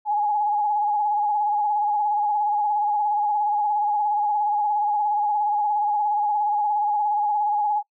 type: tone with vibrato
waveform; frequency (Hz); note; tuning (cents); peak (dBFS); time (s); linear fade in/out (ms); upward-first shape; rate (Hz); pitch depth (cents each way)
sine; 834; G#5; +7; -19; 0.05-7.83; 50; sine; 17; 41
effects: noise-tail reverb RT60 0.1 s tail -23 dB re dry